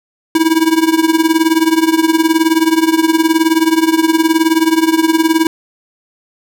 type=tone with tremolo; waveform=square; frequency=323 Hz; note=E4; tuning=35 cents flat; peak=-6 dBFS; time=0.35-5.47 s; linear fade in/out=2 ms; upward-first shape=triangle; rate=19 Hz; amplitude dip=90%; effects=none